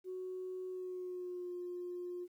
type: tone with pitch glide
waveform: sine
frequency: 370 to 355.7 Hz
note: F#4 to F4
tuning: 0 to +32 cents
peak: -39 dBFS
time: 0.04-2.28 s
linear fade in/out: 50 ms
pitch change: -68 cents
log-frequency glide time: 0.69-1.52 s
effects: tanh soft clip ceiling -35 dBFS + 12-bit